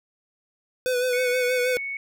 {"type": "tone with vibrato", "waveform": "square", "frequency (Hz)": 499.7, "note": "B4", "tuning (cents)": 20, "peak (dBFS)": -22, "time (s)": [0.86, 1.77], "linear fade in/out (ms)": 0, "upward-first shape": "sine", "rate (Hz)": 6.3, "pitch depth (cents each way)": 36}
{"type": "tone", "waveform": "sine", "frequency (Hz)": 2217, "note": "C#7", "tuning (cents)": 0, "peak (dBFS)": -28, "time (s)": [1.13, 1.97], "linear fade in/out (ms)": 2}
{"effects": []}